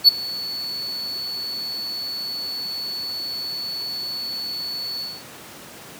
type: tone with ADSR envelope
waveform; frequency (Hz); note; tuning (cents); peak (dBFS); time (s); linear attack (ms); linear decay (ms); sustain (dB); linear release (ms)
triangle; 4435; C#8; 0; -3; 0.04-5.24; 41; 13; -22; 230
effects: pink hiss -40 dBFS RMS until 5.99 s + high-pass 150 Hz 12 dB/octave